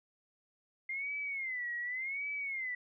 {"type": "tone with vibrato", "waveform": "sine", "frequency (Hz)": 2093, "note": "C7", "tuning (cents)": 0, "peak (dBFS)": -35, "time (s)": [0.89, 2.75], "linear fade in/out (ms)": 5, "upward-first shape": "sine", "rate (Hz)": 0.88, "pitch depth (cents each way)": 160, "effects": []}